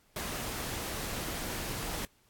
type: noise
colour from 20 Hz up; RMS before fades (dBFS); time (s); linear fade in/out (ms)
pink; -37; 0.16-2.05; 2
effects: pink hiss -67 dBFS RMS until 2.29 s + AAC 64 kbps